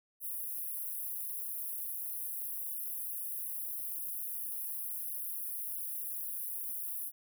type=high-pass noise; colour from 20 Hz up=white; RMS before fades=-39 dBFS; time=0.2-7.12 s; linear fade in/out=50 ms; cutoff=10000 Hz; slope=96 dB/octave; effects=none